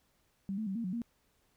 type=tone with pitch steps; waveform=sine; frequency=194.9 / 218.5 / 192.4 / 231.4 / 183.2 / 234.4 Hz; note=G3 / A3 / G3 / A#3 / F#3 / A#3; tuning=-10 / -12 / -32 / -13 / -17 / +10 cents; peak=-33 dBFS; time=0.49-1.018 s; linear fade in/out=0 ms; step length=88 ms; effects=pink hiss -73 dBFS RMS until 1.56 s